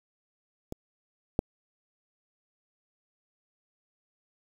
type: clicks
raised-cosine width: 2 ms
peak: -22 / -10 dBFS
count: 2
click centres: 0.724 / 1.391 s
effects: 7-bit